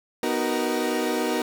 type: chord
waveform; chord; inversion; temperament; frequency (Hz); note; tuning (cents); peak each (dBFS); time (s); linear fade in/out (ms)
30% pulse; B major seventh; none; equal with one note detuned; 246.9 / 311.1 / 374.9 / 466.2; B3 / D#4 / F#4 / A#4; 0 / 0 / +23 / 0; -26; 0.23-1.42; 2
effects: none